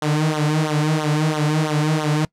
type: tone with flanger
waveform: sawtooth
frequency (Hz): 153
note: D#3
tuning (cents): -29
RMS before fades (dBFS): -19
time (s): 0.02-2.25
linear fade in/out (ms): 2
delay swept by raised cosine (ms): 0.4 to 5.1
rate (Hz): 3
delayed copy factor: -0.95
effects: noise-tail reverb RT60 0.1 s tail -24 dB re dry + low-pass 9000 Hz 12 dB/octave